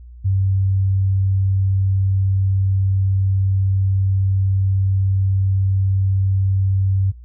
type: tone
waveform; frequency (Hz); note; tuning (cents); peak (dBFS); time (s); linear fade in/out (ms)
sine; 96.4; G2; -28; -14; 0.24-7.12; 20
effects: noise-tail reverb RT60 0.2 s tail -25 dB re dry + added 60 Hz sine -36 dBFS peak until 7.24 s